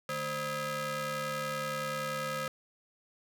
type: ring-modulated tone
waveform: sawtooth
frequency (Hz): 372.9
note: F#4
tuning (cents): +14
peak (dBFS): -26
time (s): 0.09-2.48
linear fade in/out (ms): 2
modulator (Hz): 897
effects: none